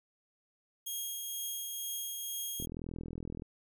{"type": "tone with tremolo", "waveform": "5% pulse", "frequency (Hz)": 3256, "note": "G#7", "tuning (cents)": -35, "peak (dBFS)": -27, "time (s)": [0.86, 2.66], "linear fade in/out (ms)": 10, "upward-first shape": "triangle", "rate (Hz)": 2.1, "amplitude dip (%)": 30}
{"type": "click train", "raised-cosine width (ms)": 3, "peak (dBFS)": -28, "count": 35, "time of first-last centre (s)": [2.6, 3.421], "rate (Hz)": 41.4}
{"effects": []}